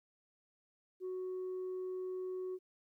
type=tone; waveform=sine; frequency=370 Hz; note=F#4; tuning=in tune; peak=-36 dBFS; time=1-2.59 s; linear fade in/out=50 ms; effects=tanh soft clip ceiling -36 dBFS + 13-bit